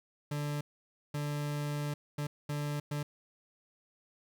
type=tone bursts at uneven times; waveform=40% pulse; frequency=146.7 Hz; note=D3; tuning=2 cents flat; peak=-32 dBFS; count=5; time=0.31-0.61 / 1.14-1.94 / 2.18-2.27 / 2.49-2.8 / 2.91-3.03 s; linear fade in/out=5 ms; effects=11-bit